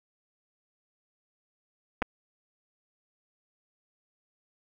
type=clicks; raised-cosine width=0.5 ms; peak=-13 dBFS; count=2; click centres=2.02 / 2.024 s; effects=none